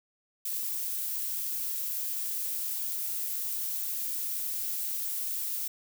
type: noise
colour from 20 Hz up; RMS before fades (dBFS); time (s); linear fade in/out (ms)
violet; -33; 0.45-5.68; 5
effects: none